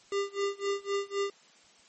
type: tone with tremolo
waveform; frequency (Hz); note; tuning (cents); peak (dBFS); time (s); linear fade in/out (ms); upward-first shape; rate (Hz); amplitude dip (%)
square; 399.4; G4; +32; -27; 0.12-1.3; 2; sine; 3.9; 95
effects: white hiss -59 dBFS RMS until 1.88 s + MP3 32 kbps